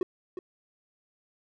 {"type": "tone with echo", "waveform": "triangle", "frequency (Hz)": 366.1, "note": "F#4", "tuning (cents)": -18, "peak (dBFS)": -22, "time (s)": [0.01, 0.03], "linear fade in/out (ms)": 2, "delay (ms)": 360, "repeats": 1, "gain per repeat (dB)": -10, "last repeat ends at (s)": 0.39, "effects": []}